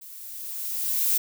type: noise with level ramp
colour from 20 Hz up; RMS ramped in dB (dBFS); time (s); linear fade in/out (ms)
violet; -44 to -21; 0.01-1.18; 10
effects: none